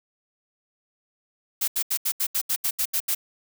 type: noise bursts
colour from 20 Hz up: blue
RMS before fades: -24 dBFS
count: 11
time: 1.61-3.15 s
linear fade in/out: 10 ms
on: 70 ms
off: 77 ms
effects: none